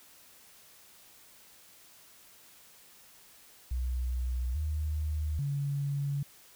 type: tone with pitch steps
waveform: sine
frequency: 62.3 / 76.4 / 141.3 Hz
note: B1 / D#2 / C#3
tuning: +16 / -31 / +34 cents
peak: -29 dBFS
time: 3.71-6.23 s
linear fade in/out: 5 ms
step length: 840 ms
effects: white hiss -57 dBFS RMS until 6.55 s